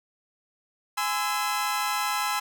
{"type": "chord", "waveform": "sawtooth", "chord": "Ab augmented", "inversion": "none", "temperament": "equal with one note detuned", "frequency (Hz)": [830.6, 1023.8, 1318.5], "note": ["Ab5", "C6", "E6"], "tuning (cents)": [0, -38, 0], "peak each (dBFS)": -26, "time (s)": [0.97, 2.4], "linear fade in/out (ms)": 10, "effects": []}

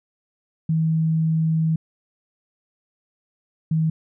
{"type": "tone pair in turn", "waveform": "sine", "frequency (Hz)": [160.4, 159.52], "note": ["E3", "D#3"], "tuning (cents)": [-47, 43], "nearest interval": "unison", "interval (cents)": 10, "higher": "first", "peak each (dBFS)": -17, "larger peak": "neither", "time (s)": [[0.69, 1.76], [3.71, 3.9]], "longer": "first", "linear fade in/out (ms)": 5, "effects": []}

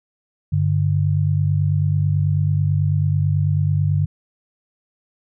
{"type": "tone pair together", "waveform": "sine", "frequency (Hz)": [98, 147.14], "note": ["G2", "D3"], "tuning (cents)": [0, 4], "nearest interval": "perfect fifth", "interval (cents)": 704, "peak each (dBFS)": -18, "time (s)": [0.52, 4.06], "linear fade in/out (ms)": 10, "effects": []}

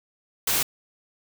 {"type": "noise", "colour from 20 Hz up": "white", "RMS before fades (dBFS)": -23, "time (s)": [0.47, 0.63], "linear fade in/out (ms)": 5, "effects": []}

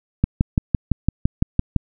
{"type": "click train", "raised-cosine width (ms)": 5, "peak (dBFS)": -3, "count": 10, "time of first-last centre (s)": [0.24, 1.763], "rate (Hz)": 5.91, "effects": []}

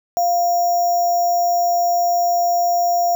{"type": "tone with sample-and-hold", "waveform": "sine", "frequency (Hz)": 698.5, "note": "F5", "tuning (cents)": 0, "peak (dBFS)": -14, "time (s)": [0.17, 3.15], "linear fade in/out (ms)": 0, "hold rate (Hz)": 6300, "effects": []}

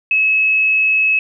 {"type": "tone", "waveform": "sine", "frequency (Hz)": 2580, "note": "E7", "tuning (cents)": -38, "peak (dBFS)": -11, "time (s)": [0.11, 1.19], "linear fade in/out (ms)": 2, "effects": []}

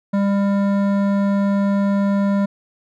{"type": "tone with hard clipping", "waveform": "sine", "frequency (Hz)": 199.5, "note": "G3", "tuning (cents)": 31, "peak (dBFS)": -17, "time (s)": [0.13, 2.46], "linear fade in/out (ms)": 10, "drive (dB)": 13, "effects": []}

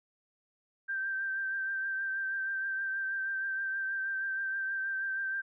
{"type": "tone with vibrato", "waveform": "sine", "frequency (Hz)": 1568, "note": "G6", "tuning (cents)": 0, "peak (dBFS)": -31, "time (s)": [0.88, 5.42], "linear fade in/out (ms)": 20, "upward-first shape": "triangle", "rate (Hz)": 6.3, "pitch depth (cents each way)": 29, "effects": []}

